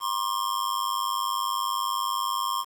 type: tone with amplitude modulation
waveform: square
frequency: 1070 Hz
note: C6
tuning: 38 cents sharp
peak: -22 dBFS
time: 0-2.65 s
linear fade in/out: 50 ms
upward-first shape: sine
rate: 100 Hz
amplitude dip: 95%
effects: 9-bit